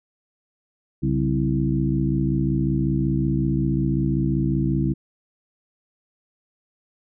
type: harmonic tone with a mistuned harmonic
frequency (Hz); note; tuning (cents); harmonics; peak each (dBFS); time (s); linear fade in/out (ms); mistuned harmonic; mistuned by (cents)
65.41; C2; 0; 1 / 2 / 3 / 4 / 5; -28 / -22 / -26 / -27 / -26; 1.02-4.94; 20; 2; +130
effects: none